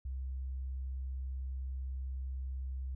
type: tone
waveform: sine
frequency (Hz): 65.41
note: C2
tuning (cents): 0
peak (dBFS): -36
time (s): 0.05-2.95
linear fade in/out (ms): 5
effects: none